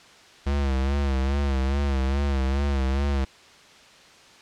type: tone with vibrato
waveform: square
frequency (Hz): 68.4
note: C#2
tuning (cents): -23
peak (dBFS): -22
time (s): 0.46-3.25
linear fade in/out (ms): 10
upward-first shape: sine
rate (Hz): 2.4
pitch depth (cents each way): 70
effects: white hiss -50 dBFS RMS until 4.41 s + low-pass 5000 Hz 12 dB/octave